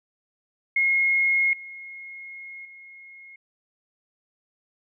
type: tone with level steps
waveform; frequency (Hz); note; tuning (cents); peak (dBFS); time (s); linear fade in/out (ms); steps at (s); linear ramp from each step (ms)
sine; 2156; C#7; -49; -18 / -37 / -43; 0.76-3.36; 5; 1.53 / 2.65; 2
effects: none

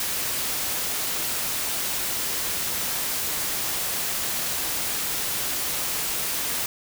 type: noise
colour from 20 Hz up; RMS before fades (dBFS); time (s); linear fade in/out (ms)
white; -27; 0-6.66; 2
effects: none

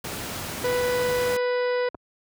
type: noise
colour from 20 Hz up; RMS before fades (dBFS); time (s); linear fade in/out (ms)
pink; -32; 0.04-1.37; 5
type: harmonic tone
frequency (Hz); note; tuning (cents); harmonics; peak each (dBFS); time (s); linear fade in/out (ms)
493.9; B4; 0; 1 / 2 / 3 / 4 / 5 / 6 / 7 / 8 / 9 / 10; -22 / -33 / -35 / -35 / -44 / -46 / -49 / -45 / -53 / -45; 0.64-1.89; 5
type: clicks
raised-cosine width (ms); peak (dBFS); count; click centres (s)
1; -25; 2; 1.946 / 1.949
effects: high-pass 80 Hz 12 dB/octave

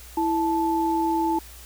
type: tone pair together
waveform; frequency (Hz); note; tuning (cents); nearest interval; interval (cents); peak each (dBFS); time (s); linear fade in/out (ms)
sine; 329.6 / 874.4; E4 / A5; 0 / -11; octave + perfect fourth; 1689; -23; 0.17-1.39; 5
effects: added 60 Hz sine -44 dBFS peak until 1.65 s + white hiss -46 dBFS RMS until 1.65 s

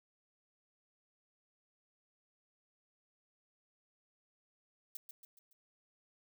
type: noise with echo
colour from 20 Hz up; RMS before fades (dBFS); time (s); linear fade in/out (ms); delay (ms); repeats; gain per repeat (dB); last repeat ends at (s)
violet; -44; 4.95-4.97; 2; 140; 4; -6; 5.53
effects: none

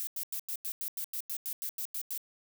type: noise bursts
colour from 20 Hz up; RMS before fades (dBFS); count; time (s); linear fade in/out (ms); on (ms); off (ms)
violet; -36; 14; 0-2.177; 0; 71; 91
effects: none

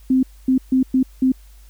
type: tone bursts at uneven times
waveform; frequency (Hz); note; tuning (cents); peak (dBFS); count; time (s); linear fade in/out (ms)
sine; 260.1; C4; -10; -12; 5; 0.1-0.23 / 0.48-0.58 / 0.72-0.83 / 0.94-1.03 / 1.22-1.32; 5
effects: added 50 Hz sine -42 dBFS peak until 1.69 s + white hiss -55 dBFS RMS until 1.69 s

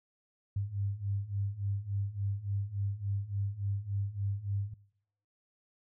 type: beating tone pair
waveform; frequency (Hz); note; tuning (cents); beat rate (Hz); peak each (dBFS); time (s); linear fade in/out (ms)
sine; 98 / 101.5; G2 / G#2; 0 / -39; 3.5; -36 / -33; 0.56-4.74; 5
effects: noise-tail reverb RT60 0.8 s tail -25 dB re dry

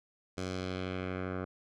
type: tone with low-pass filter sweep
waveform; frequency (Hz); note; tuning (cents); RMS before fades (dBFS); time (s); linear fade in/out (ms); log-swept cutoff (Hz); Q
10% pulse; 92.5; F#2; 0; -37; 0.37-1.45; 10; 7000 to 1300; 1.4
effects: none

